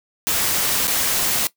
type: noise with dropouts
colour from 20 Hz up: white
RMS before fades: -20 dBFS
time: 0.27-1.47 s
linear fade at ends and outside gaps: 0 ms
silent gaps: 0.871-0.878 s
effects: noise-tail reverb RT60 0.1 s tail -18 dB re dry